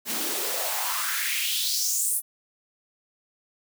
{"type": "noise with high-pass filter sweep", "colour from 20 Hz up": "white", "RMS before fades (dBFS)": -27, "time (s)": [0.05, 2.22], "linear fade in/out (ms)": 50, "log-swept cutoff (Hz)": [210, 11000], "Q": 3.8, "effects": []}